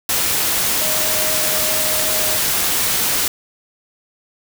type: tone in noise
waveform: sine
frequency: 622.3 Hz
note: D#5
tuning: in tune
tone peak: -27 dBFS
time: 0.81-2.38 s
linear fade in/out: 2 ms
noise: white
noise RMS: -18 dBFS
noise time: 0.09-3.28 s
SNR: -12 dB
effects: none